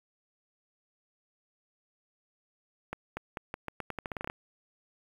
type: accelerating click train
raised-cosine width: 0.5 ms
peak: -20 dBFS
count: 15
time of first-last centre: 2.93-4.299 s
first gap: 240 ms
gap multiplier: 0.84
effects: 8-bit